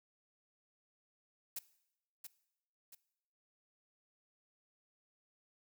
blue noise with echo, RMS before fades -41 dBFS, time 1.56-1.59 s, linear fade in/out 5 ms, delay 680 ms, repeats 2, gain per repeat -7 dB, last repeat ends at 2.95 s, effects noise-tail reverb RT60 0.8 s tail -18 dB re dry

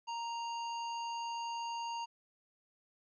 square tone, 932.3 Hz, A#5, in tune, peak -38 dBFS, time 0.07-2.06 s, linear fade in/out 20 ms, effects resampled to 16000 Hz + 13-bit

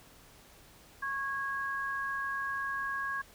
sine tone pair together, 1098.6 / 1646 Hz, C#6 / G#6, -16 / -16 cents, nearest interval perfect fifth, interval 700 cents, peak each -36 / -34 dBFS, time 1.02-3.22 s, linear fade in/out 10 ms, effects pink hiss -57 dBFS RMS until 3.34 s

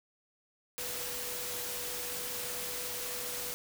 sine tone in noise, 490.3 Hz, B4, 13 cents flat, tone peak -46 dBFS, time 0.78-3.54 s, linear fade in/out 0 ms, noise white, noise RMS -38 dBFS, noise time 0.78-3.54 s, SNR -11 dB, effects none

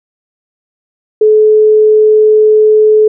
sine tone, 429.6 Hz, A4, 41 cents flat, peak -3 dBFS, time 1.21-3.08 s, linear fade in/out 5 ms, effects none

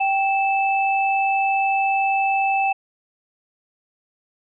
sine tone pair together, 782.8 / 2633 Hz, G5 / E7, -3 / -3 cents, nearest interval octave + major sixth, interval 2100 cents, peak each -18 / -23 dBFS, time 0-2.73 s, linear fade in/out 10 ms, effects none

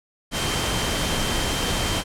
sine tone in noise, 3136 Hz, G7, in tune, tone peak -31 dBFS, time 0.31-2.04 s, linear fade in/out 50 ms, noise pink, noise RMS -24 dBFS, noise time 0.31-2.04 s, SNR -10 dB, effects low-pass 10000 Hz 12 dB/octave

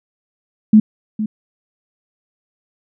sine tone with echo, 215.2 Hz, A3, 38 cents flat, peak -4 dBFS, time 0.73-0.8 s, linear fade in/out 5 ms, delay 460 ms, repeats 1, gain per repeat -13 dB, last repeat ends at 1.26 s, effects none

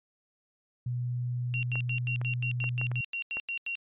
sine tone, 122.7 Hz, B2, 11 cents flat, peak -29 dBFS, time 0.86-3.01 s, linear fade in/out 5 ms
sine tone bursts, 2751 Hz, F7, 27 cents flat, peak -31 dBFS, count 13, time 1.54-3.753 s, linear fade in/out 0 ms, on 89 ms, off 88 ms
clicks, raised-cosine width 0.5 ms, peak -25 dBFS, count 6, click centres 1.756 / 2.215 / 2.641 / 2.814 / 2.916 / 3.37 s
effects resampled to 8000 Hz

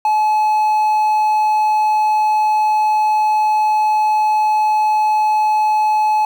triangle tone, 856 Hz, A5, 48 cents flat, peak -10 dBFS, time 0.05-6.25 s, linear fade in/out 2 ms, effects 7-bit

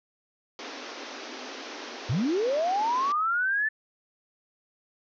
pink band-pass noise, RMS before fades -40 dBFS, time 0.59-3.12 s, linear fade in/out 0 ms, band 240 to 6200 Hz, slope 96 dB/octave
sine linear sweep, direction up, 95.9 to 1772 Hz, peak -23 dBFS, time 2.09-3.69 s, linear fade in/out 10 ms
effects none

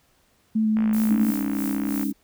sine tone with vibrato, 217.8 Hz, A3, 17 cents flat, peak -18 dBFS, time 0.55-1.31 s, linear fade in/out 10 ms, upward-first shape square, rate 4.9 Hz, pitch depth 11 cents each way
click train, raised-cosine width 0.5 ms, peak -21 dBFS, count 72, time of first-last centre 0.77-2.031 s, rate 56.3 Hz
violet noise with tremolo, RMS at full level -34 dBFS, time 0.93-2.12 s, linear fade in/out 5 ms, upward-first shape sine, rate 3.1 Hz, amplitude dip 70%
sine chord, Ab suspended fourth, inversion none, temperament equal, 207.7 / 277.2 / 311.1 Hz, Ab3 / Db4 / Eb4, 0 / 0 / 0 cents, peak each -27 / -26 / -30 dBFS, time 1.09-2.13 s, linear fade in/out 20 ms
effects pink hiss -63 dBFS RMS until 2.23 s

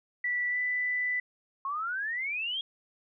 sine tone with pitch glide, 1962 to 1988.2 Hz, B6 to B6, -12 to +11 cents, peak -27 dBFS, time 0.24-1.2 s, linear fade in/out 5 ms, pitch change +23 cents, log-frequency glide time 0.49-0.58 s
sine exponential sweep, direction up, 1068 to 3313 Hz, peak -30 dBFS, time 1.65-2.61 s, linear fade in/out 2 ms
effects none

